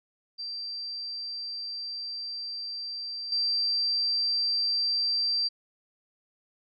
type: tone with level steps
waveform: sine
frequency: 4699 Hz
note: D8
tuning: in tune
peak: -33 / -24 dBFS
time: 0.38-5.49 s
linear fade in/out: 20 ms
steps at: 3.32 s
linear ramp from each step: 2 ms
effects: none